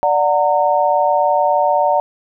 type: chord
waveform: sine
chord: D augmented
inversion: none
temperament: just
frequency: 587.3 / 734.2 / 917.7 Hz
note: D5 / F#5 / A#5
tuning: 0 / -14 / -27 cents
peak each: -16 dBFS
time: 0.03-2 s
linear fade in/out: 0 ms
effects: none